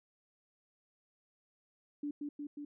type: tone with echo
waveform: sine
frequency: 291.4 Hz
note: D4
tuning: 13 cents flat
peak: -35 dBFS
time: 2.03-2.11 s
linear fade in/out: 5 ms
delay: 180 ms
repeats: 3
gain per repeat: -2 dB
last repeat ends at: 2.65 s
effects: none